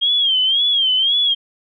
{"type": "tone with vibrato", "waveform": "sine", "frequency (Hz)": 3212, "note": "G7", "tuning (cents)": 41, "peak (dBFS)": -13, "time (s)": [0.01, 1.35], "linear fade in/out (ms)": 20, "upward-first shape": "sine", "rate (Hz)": 1.9, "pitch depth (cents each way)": 110, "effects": []}